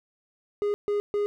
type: tone bursts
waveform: triangle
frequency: 411.5 Hz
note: G#4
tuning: 16 cents flat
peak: -21 dBFS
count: 3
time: 0.62-1.26 s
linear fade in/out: 0 ms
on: 120 ms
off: 140 ms
effects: none